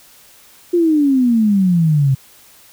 sine exponential sweep, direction down, 356.2 to 130.81 Hz, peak -10 dBFS, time 0.73-2.15 s, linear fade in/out 10 ms, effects white hiss -46 dBFS RMS until 2.72 s

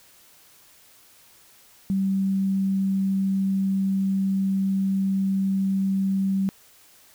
sine tone, 193.4 Hz, G3, 23 cents flat, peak -20 dBFS, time 1.9-6.49 s, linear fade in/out 0 ms, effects white hiss -54 dBFS RMS until 7.14 s

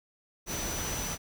sine tone in noise, 5960 Hz, F#8, 12 cents sharp, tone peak -37 dBFS, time 0.46-1.18 s, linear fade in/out 50 ms, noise pink, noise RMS -35 dBFS, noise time 0.46-1.18 s, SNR -5 dB, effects none

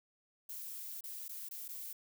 violet noise with dropouts, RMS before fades -45 dBFS, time 0.49-1.93 s, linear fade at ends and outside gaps 5 ms, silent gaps 1.009-1.038 / 1.282-1.291 / 1.489-1.51 / 1.681-1.687 s, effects none

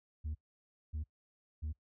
sine tone bursts, 77 Hz, D#2, 17 cents flat, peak -33 dBFS, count 3, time 0.24-1.73 s, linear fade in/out 20 ms, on 110 ms, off 580 ms, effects noise-tail reverb RT60 0.1 s tail -22 dB re dry + tanh soft clip ceiling -35 dBFS

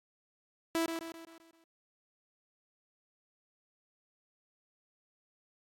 sawtooth tone with echo, 329.6 Hz, E4, in tune, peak -25 dBFS, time 0.75-0.86 s, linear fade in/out 0 ms, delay 130 ms, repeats 6, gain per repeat -6 dB, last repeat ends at 1.64 s, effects AAC 64 kbps

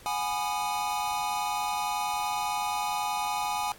square chord, G# minor seventh, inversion third, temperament equal with one note detuned, 740 / 830.6 / 987.8 / 1226 Hz, F#5 / G#5 / B5 / D#6, 0 / 0 / 0 / -26 cents, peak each -37 / -31 / -36 / -36 dBFS, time 0.06-3.72 s, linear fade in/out 0 ms, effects pink hiss -52 dBFS RMS until 3.78 s + AAC 64 kbps

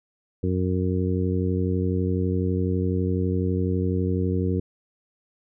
harmonic tone, 92 Hz, F#2, 9 cents flat, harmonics 1 / 2 / 3 / 4 / 5, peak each -24 / -27 / -29 / -30 / -31 dBFS, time 0.43-4.6 s, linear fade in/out 5 ms, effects none

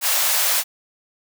white high-pass noise, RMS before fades -19 dBFS, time 0.01-0.64 s, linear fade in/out 50 ms, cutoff 530 Hz, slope 48 dB/octave, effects none

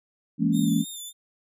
sine chord, A# half-diminished seventh, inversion second, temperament just, 167.82 / 209.8 / 233.1 / 279.7 Hz, E3 / G#3 / A#3 / C#4, +31 / +18 / 0 / +16 cents, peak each -25 dBFS, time 0.38-0.85 s, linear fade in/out 50 ms
15% pulse tone with vibrato, 3583 Hz, A7, 31 cents sharp, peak -29 dBFS, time 0.52-1.13 s, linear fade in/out 50 ms, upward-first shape sine, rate 3.4 Hz, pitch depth 46 cents each way
effects none

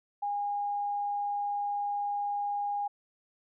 sine tone, 816 Hz, G#5, 31 cents flat, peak -29 dBFS, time 0.22-2.88 s, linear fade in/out 10 ms, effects none

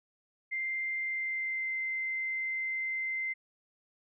sine tone with pitch glide, 2093 to 2077 Hz, C7 to C7, 0 to -13 cents, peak -31 dBFS, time 0.51-3.34 s, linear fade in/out 20 ms, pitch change -13 cents, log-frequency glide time 1-1.75 s, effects none

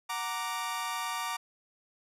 sawtooth chord, Gb augmented, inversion none, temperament equal, 740 / 932.3 / 1174.7 Hz, Gb5 / Bb5 / D6, 0 / 0 / 0 cents, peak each -37 / -32 / -32 dBFS, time 0.09-1.37 s, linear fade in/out 10 ms, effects resampled to 32000 Hz

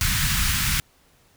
pink band-stop noise, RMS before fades -22 dBFS, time 0.01-0.8 s, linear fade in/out 0 ms, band 180 to 1300 Hz, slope 24 dB/octave, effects pink hiss -59 dBFS RMS until 1.36 s

